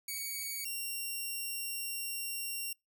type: tone pair in turn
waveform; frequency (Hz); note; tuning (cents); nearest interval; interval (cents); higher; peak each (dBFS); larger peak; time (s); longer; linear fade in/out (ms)
5% pulse; 2248 / 2760; C#7 / F7; +24 / -21; major third; 355; second; -27; neither; 0.08-0.65 / 0.65-2.73; second; 5
effects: noise-tail reverb RT60 0.2 s tail -26 dB re dry